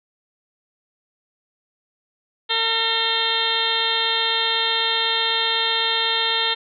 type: harmonic tone with a mistuned harmonic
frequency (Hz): 454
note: A#4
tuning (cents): -46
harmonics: 1 / 2 / 3 / 4 / 5 / 6 / 7 / 8 / 9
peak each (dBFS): -31 / -28 / -30 / -28 / -32 / -31 / -24 / -23 / -28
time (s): 2.49-6.55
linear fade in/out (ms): 20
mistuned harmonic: 5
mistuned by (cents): -73
effects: none